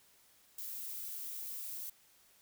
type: noise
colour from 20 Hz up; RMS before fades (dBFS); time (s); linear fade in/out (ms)
violet; -43; 0.58-1.9; 5
effects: white hiss -66 dBFS RMS until 2.41 s